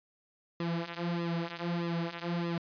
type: tone with flanger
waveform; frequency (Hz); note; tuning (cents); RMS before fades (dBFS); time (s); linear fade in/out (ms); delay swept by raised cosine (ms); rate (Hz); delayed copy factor
sawtooth; 170.4; F3; -42; -34; 0.6-2.58; 2; 1.3 to 6.1; 1.6; -0.85
effects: resampled to 11025 Hz